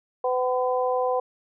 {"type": "harmonic tone", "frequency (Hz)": 252.6, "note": "B3", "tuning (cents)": 39, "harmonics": [2, 3, 4], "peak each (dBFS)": [-23, -27, -29], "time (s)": [0.24, 1.2], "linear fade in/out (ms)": 5, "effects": []}